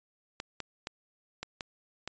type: clicks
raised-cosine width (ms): 0.2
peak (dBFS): -19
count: 6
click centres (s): 0.401 / 0.603 / 0.871 / 1.43 / 1.608 / 2.076
effects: resampled to 16000 Hz